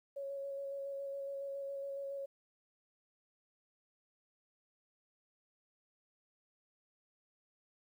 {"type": "tone with vibrato", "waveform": "sine", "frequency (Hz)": 554, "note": "C#5", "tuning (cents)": -1, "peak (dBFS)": -39, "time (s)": [0.16, 2.26], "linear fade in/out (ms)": 10, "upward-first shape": "square", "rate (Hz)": 7.2, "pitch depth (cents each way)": 11, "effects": ["12-bit"]}